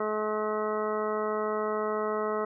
harmonic tone, 213.7 Hz, G#3, 50 cents sharp, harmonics 1 / 2 / 3 / 4 / 5 / 6 / 7 / 9, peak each -38 / -30 / -34 / -41 / -36 / -35 / -46 / -45 dBFS, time 0-2.45 s, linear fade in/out 5 ms, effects none

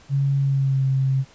sine tone with pitch glide, 138.59 to 133.79 Hz, C#3 to C3, 0 to +39 cents, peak -17 dBFS, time 0.09-1.25 s, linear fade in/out 50 ms, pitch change -61 cents, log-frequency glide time 0.37-0.85 s, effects pink hiss -51 dBFS RMS until 1.34 s + resampled to 16000 Hz

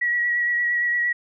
sine tone with vibrato, 1922 Hz, B6, 48 cents flat, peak -19 dBFS, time 0.01-1.13 s, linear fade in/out 10 ms, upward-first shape sine, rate 8.7 Hz, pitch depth 20 cents each way, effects none

